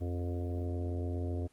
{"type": "harmonic tone with a mistuned harmonic", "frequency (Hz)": 87.31, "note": "F2", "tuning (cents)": 0, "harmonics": [1, 3, 4, 5, 6, 7, 8], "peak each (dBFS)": [-33, -41, -43, -45, -51, -48, -52], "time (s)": [0, 1.48], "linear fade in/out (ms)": 20, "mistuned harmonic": 8, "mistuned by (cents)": 36, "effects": ["pink hiss -67 dBFS RMS until 1.52 s", "Opus 24 kbps"]}